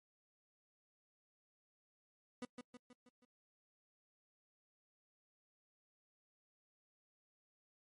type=tone with echo; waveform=30% pulse; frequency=246.9 Hz; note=B3; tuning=in tune; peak=-40 dBFS; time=2.42-2.45 s; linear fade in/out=2 ms; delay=160 ms; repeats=5; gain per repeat=-5 dB; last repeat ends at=3.25 s; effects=noise-tail reverb RT60 0.1 s tail -25 dB re dry + MP3 48 kbps